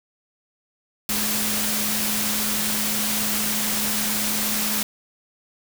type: tone in noise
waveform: sine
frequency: 212.5 Hz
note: G#3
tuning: 40 cents sharp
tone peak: -30 dBFS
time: 1.09-4.83 s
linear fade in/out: 2 ms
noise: white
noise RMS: -24 dBFS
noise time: 1.09-4.83 s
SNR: -9 dB
effects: none